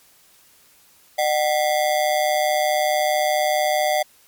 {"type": "ring-modulated tone", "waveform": "square", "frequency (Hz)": 680, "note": "F5", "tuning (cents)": -46, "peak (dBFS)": -15, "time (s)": [1.18, 4.03], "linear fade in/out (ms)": 10, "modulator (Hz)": 72.3, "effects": ["white hiss -54 dBFS RMS until 4.27 s", "MP3 96 kbps"]}